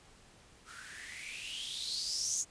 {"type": "noise with band-pass filter sweep", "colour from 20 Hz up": "violet", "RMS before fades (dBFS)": -39, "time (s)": [0.65, 2.45], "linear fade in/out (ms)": 50, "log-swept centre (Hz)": [1300, 6800], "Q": 8.4, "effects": ["pink hiss -60 dBFS RMS until 2.5 s", "resampled to 22050 Hz"]}